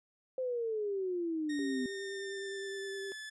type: exponential sweep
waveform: sine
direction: down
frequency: 523.3 to 250.2 Hz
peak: -32 dBFS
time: 0.38-1.86 s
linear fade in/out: 2 ms
type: tone with pitch glide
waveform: sawtooth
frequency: 1857 to 1732.6 Hz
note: A#6 to A6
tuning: -7 to -27 cents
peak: -39 dBFS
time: 1.49-3.3 s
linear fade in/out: 10 ms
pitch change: -120 cents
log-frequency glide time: 1.65-3.05 s
type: tone with vibrato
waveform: sine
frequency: 392 Hz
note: G4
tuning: in tune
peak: -39 dBFS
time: 1.59-3.12 s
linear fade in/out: 0 ms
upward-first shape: triangle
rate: 9.7 Hz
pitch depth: 23 cents each way
effects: resampled to 22050 Hz